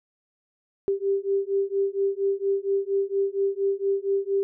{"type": "beating tone pair", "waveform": "sine", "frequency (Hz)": [392, 396.3], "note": ["G4", "G4"], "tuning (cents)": [0, 19], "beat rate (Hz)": 4.3, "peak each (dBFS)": -25, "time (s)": [0.88, 4.43], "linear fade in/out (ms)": 0, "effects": []}